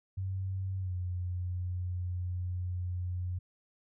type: tone with pitch glide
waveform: sine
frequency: 95 to 89.88 Hz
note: F#2 to F#2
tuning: +46 to -50 cents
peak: -32 dBFS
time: 0.17-3.39 s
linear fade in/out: 10 ms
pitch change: -96 cents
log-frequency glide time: 0.79-0.94 s
effects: none